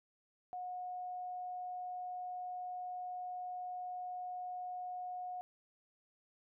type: tone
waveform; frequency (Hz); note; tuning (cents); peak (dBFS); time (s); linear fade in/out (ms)
sine; 726; F#5; -33; -40; 0.53-5.41; 0
effects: none